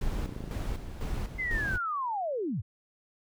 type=noise with tremolo; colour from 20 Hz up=brown; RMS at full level=-32 dBFS; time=0.01-1.78 s; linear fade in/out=5 ms; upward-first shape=square; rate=2 Hz; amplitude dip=60%
type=clicks; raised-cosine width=3 ms; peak=-26 dBFS; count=9; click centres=0.188 / 0.221 / 0.26 / 0.292 / 0.324 / 0.364 / 0.406 / 0.44 / 0.478 s
type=linear sweep; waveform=sine; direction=down; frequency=2093 to 73.6 Hz; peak=-29 dBFS; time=1.38-2.62 s; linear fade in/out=20 ms
effects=none